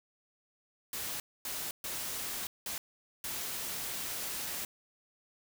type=noise bursts at uneven times; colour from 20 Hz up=white; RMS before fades=-38 dBFS; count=5; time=0.93-1.2 / 1.45-1.71 / 1.84-2.47 / 2.66-2.78 / 3.24-4.65 s; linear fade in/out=2 ms; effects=none